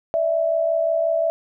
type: tone pair together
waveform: sine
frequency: 593.7 / 659.3 Hz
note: D5 / E5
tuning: +19 / 0 cents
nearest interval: major second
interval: 181 cents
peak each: -25 / -18 dBFS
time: 0.14-1.3 s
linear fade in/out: 0 ms
effects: none